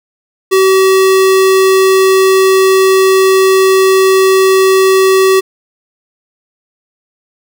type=tone; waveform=square; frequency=381.2 Hz; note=G4; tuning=48 cents flat; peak=-6 dBFS; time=0.51-5.41 s; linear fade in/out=20 ms; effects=none